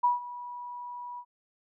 sine tone with ADSR envelope, 974 Hz, B5, 24 cents flat, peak -19 dBFS, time 0.03-1.25 s, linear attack 14 ms, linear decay 150 ms, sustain -18 dB, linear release 66 ms, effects none

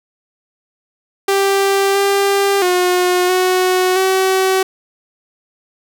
sawtooth tone with pitch steps, 393.2 / 397.4 / 360.6 / 368.3 / 379.1 Hz, G4 / G4 / F#4 / F#4 / F#4, +5 / +24 / -45 / -8 / +42 cents, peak -8 dBFS, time 1.28-4.63 s, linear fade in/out 5 ms, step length 670 ms, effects none

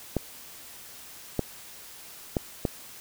clicks, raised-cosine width 2 ms, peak -11 dBFS, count 4, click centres 0.167 / 1.393 / 2.368 / 2.652 s, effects white hiss -46 dBFS RMS until 3 s

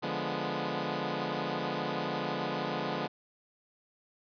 10% pulse chord, D diminished seventh, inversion none, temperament equal, 146.83 / 174.61 / 207.7 / 246.9 Hz, D3 / F3 / Ab3 / Cb4, 0 / 0 / 0 / 0 cents, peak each -29 dBFS, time 0.02-3.08 s, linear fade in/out 20 ms, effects resampled to 11025 Hz

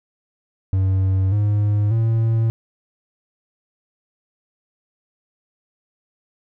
triangle tone with pitch steps, 95.2 / 103.82 / 113.21 Hz, F#2 / G#2 / A2, +50 / 0 / +50 cents, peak -13 dBFS, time 0.73-2.5 s, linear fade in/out 0 ms, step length 590 ms, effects none

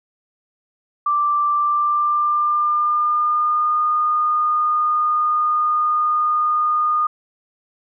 sine tone with pitch glide, 1174.7 to 1223.2 Hz, D6 to D#6, 0 to -30 cents, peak -15 dBFS, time 1.06-7.07 s, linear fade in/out 5 ms, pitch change +70 cents, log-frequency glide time 1.52-3.81 s, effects none

